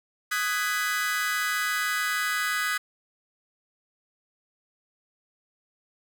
40% pulse chord, G# minor seventh, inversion second, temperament just, 1245.9 / 1495.1 / 1661.2 / 1993.5 Hz, D#6 / F#6 / G#6 / B6, +2 / +18 / 0 / +16 cents, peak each -30 dBFS, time 0.31-2.78 s, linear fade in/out 10 ms, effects none

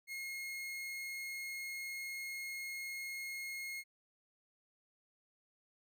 40% pulse tone, 2153 Hz, C7, 49 cents sharp, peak -40 dBFS, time 0.07-3.84 s, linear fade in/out 50 ms, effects none

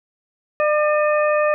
harmonic tone with a mistuned harmonic, 601 Hz, D5, 40 cents sharp, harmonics 1 / 2 / 3 / 4, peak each -16 / -22 / -26 / -28 dBFS, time 0.6-1.54 s, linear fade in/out 0 ms, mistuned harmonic 4, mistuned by +68 cents, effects none

